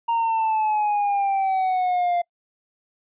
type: exponential sweep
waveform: triangle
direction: down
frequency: 932.3 to 694 Hz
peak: -17 dBFS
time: 0.08-2.22 s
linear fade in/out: 10 ms
effects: noise-tail reverb RT60 0.1 s tail -26 dB re dry + resampled to 8000 Hz